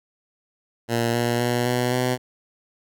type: tone with pitch steps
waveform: 10% pulse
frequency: 117.1 / 119.22 / 121.37 / 123.56 / 125.79 Hz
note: A#2 / A#2 / B2 / B2 / B2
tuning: +8 / +39 / -30 / +1 / +32 cents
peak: -12 dBFS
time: 0.88-2.18 s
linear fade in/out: 50 ms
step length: 260 ms
effects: none